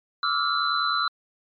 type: tone cluster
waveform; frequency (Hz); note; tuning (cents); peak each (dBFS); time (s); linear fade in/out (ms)
sine; 1164 / 1313 / 1403 / 4019; D6 / E6 / F6 / B7; -16 / -7 / +8 / +30; -27; 0.23-1.08; 2
effects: MP3 64 kbps